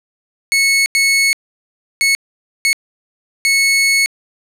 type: tone bursts at uneven times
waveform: sawtooth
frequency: 2200 Hz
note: C#7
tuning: 14 cents flat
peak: -7 dBFS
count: 5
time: 0.52-0.86 / 0.95-1.33 / 2.01-2.15 / 2.65-2.73 / 3.45-4.06 s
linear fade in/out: 0 ms
effects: low-pass 12000 Hz 12 dB/octave